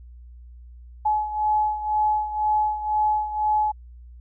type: beating tone pair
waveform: sine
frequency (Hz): 850 / 852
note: G#5 / G#5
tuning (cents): +40 / +44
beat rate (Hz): 2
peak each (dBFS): -21 / -26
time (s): 1.05-3.72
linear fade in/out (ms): 10
effects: added 60 Hz sine -41 dBFS peak until 4.2 s